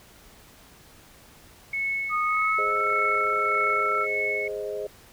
sine tone with tremolo, 2200 Hz, C#7, 14 cents flat, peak -24 dBFS, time 1.73-4.48 s, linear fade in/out 5 ms, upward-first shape sine, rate 1.7 Hz, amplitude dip 45%
sine tone with pitch glide, 1236 to 1332.4 Hz, D#6 to E6, -12 to +18 cents, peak -23 dBFS, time 2.09-4.07 s, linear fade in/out 50 ms, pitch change +130 cents, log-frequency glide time 2.24-2.83 s
sine chord, Ab major, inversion none, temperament equal, 415.3 / 523.3 / 622.3 Hz, Ab4 / C5 / Eb5, 0 / 0 / 0 cents, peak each -31 / -35 / -34 dBFS, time 2.58-4.87 s, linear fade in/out 5 ms
effects pink hiss -52 dBFS RMS until 5.12 s

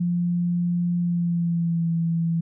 sine tone with pitch glide, 174.5 to 166.43 Hz, F3 to E3, -1 to +17 cents, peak -20 dBFS, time 0-2.41 s, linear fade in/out 10 ms, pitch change -82 cents, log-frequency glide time 0.99-1.9 s, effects none

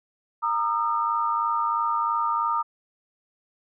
sine tone cluster, 929 / 1215 / 1318 Hz, A#5 / D#6 / E6, -6 / -42 / -1 cents, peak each -26 / -24 / -31 dBFS, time 0.42-2.63 s, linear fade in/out 20 ms, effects none

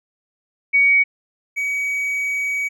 sine / triangle tone pair in turn, 2249 / 2265 Hz, C#7 / C#7, +24 / +37 cents, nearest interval unison, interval 13 cents, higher second, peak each -11 / -18 dBFS, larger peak first, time 0.73-1.04 / 1.56-2.69 s, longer second, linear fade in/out 20 ms, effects none

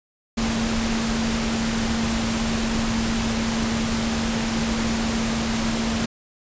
sine tone in noise, 226.4 Hz, A3, 50 cents sharp, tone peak -23 dBFS, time 0.37-6.06 s, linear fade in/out 10 ms, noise pink, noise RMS -26 dBFS, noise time 0.37-6.06 s, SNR 0 dB, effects resampled to 16000 Hz

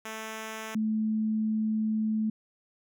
5% pulse / sine tone pair in turn, 220 / 217.5 Hz, A3 / A3, 0 / -20 cents, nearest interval unison, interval 20 cents, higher first, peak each -25 dBFS, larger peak neither, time 0.05-0.75 / 0.75-2.3 s, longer second, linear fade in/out 5 ms, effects none

